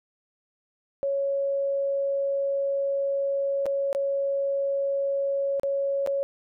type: tone with dropouts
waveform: sine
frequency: 554.4 Hz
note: C#5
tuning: in tune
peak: -23 dBFS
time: 1.03-6.23 s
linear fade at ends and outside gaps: 0 ms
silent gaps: 3.657-3.664 / 3.929-3.949 / 5.597-5.633 / 6.063-6.073 s
effects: none